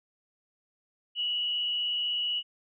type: tone with frequency modulation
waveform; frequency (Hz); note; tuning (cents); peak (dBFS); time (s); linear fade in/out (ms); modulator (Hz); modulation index
sine; 2929; F#7; -18; -27; 1.15-2.43; 50; 148; 0.37
effects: none